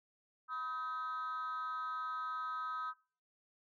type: tone with amplitude modulation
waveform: sine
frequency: 1270 Hz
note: D#6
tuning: 35 cents sharp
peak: -32 dBFS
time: 0.48-2.94 s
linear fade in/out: 50 ms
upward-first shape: sine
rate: 277 Hz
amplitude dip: 80%
effects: noise-tail reverb RT60 0.4 s tail -21 dB re dry + tanh soft clip ceiling -33 dBFS